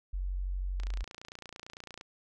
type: tone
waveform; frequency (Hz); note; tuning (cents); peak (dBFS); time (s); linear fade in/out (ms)
sine; 46.25; F#1; 0; -31; 0.13-1.04; 10
type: click train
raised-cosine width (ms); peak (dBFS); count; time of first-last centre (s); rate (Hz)
0.2; -27; 36; 0.8-2.011; 28.9
effects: none